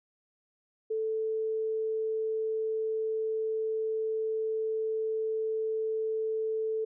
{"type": "tone", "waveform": "sine", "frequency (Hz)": 440, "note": "A4", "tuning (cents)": 0, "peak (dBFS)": -28, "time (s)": [0.9, 6.85], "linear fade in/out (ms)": 10, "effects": []}